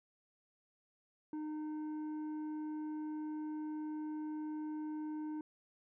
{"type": "tone with tanh clipping", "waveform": "triangle", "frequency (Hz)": 306.4, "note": "D#4", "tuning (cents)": -27, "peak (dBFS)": -40, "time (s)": [1.33, 5.41], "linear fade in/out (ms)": 2, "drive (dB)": 11, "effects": []}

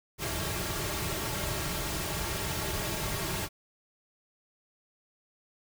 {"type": "noise with comb filter", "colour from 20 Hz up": "pink", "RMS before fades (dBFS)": -33, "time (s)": [0.18, 3.49], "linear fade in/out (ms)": 50, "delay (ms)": 4, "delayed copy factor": -0.65, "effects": []}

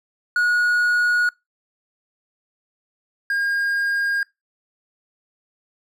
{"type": "tone pair in turn", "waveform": "triangle", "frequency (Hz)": [1452, 1618.9], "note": ["F#6", "G#6"], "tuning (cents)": [-33, -45], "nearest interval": "major second", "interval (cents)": 188, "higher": "second", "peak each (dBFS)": [-14, -17], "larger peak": "first", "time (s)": [[0.36, 1.29], [3.3, 4.23]], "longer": "neither", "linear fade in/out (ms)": 2, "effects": ["noise-tail reverb RT60 0.2 s tail -24 dB re dry"]}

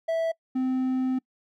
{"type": "tone pair in turn", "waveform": "triangle", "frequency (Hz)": [656, 258.5], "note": ["E5", "C4"], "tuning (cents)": [-9, -21], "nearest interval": "octave + major third", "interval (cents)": 1612, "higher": "first", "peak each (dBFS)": -21, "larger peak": "neither", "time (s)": [[0.08, 0.32], [0.55, 1.19]], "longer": "second", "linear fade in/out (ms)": 10, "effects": ["noise-tail reverb RT60 0.1 s tail -25 dB re dry"]}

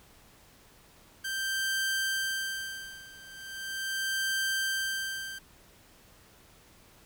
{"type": "tone with tremolo", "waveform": "sawtooth", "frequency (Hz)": 1568, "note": "G6", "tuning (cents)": 0, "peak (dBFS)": -24, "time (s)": [1.24, 5.39], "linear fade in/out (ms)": 10, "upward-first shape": "sine", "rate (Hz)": 0.39, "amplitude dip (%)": 90, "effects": ["pink hiss -58 dBFS RMS until 7.05 s"]}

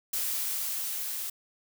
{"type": "noise with level ramp", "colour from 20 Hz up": "blue", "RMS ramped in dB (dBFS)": [-30, -35], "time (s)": [0.13, 1.3], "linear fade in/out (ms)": 5, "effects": []}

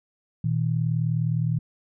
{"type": "tone pair together", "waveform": "sine", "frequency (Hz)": [118.96, 158.7], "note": ["A#2", "D#3"], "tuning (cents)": [36, 35], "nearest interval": "perfect fourth", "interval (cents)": 499, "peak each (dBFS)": -24, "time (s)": [0.44, 1.59], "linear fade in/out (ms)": 5, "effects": []}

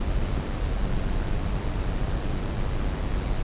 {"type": "noise with amplitude modulation", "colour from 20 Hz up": "brown", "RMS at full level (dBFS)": -24, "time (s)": [0, 3.43], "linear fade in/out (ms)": 10, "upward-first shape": "sine", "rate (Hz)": 98.5, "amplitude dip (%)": 40, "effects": ["resampled to 8000 Hz"]}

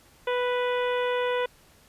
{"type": "harmonic tone", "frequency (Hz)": 493.8, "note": "B4", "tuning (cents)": 0, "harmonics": [1, 2, 3, 4, 5, 6, 7], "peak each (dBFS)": [-25, -31, -35, -37, -39, -41, -42], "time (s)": [0.27, 1.46], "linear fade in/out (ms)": 5, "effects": ["pink hiss -57 dBFS RMS until 1.88 s", "resampled to 32000 Hz"]}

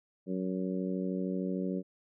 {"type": "harmonic tone", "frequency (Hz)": 93.2, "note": "F#2", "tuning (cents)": 13, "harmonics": [2, 3, 4, 5, 6], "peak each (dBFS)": [-33, -37, -39, -41, -43], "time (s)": [0.26, 1.83], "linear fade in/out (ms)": 50, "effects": []}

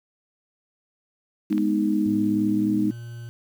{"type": "chord", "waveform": "sine", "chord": "G# minor", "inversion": "none", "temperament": "equal", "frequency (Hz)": [207.7, 246.9, 311.1], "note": ["G#3", "B3", "D#4"], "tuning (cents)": [0, 0, 0], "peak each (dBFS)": [-23, -28, -22], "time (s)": [1.5, 2.91], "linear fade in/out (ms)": 10}
{"type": "clicks", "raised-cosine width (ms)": 0.3, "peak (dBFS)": -22, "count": 2, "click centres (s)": [1.527, 1.58]}
{"type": "tone with pitch glide", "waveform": "triangle", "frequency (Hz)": [109.9, 117.79], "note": ["A2", "A#2"], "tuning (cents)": [-2, 18], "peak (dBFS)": -32, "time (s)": [2.06, 3.29], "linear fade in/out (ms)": 0, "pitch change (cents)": 120, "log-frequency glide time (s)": [2.35, 2.78]}
{"effects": ["8-bit"]}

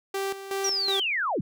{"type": "tone with tremolo", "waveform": "sawtooth", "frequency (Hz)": 391, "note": "G4", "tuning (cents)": -4, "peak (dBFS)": -23, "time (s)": [0.14, 1], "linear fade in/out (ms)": 5, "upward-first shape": "square", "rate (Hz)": 2.7, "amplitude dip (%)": 70}
{"type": "linear sweep", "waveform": "sine", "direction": "down", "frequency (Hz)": [5880, 103.83], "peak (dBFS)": -24, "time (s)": [0.64, 1.41], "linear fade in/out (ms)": 5}
{"effects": []}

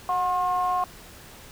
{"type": "ring-modulated tone", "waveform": "triangle", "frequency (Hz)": 172.8, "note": "F3", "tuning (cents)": -18, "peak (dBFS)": -16, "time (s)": [0.09, 0.84], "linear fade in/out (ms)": 2, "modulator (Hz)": 901, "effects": ["tanh soft clip ceiling -13 dBFS", "pink hiss -46 dBFS RMS until 1.51 s"]}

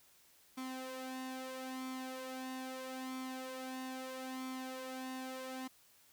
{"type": "tone with flanger", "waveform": "sawtooth", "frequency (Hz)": 259.5, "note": "C4", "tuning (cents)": -14, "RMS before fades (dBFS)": -44, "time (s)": [0.57, 5.68], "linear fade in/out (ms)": 10, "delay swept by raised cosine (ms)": [0.88, 2.78], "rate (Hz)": 0.77, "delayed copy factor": 0.65, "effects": ["white hiss -66 dBFS RMS until 6.12 s"]}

